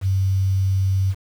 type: tone with quantisation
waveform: sine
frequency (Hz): 95.9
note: G2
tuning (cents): -37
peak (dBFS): -16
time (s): 0.01-1.15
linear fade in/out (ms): 50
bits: 7
effects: none